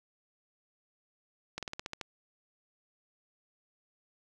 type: slowing click train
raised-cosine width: 0.2 ms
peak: -20 dBFS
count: 8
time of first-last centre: 1.58-2.012 s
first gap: 47 ms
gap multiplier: 1.09
effects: none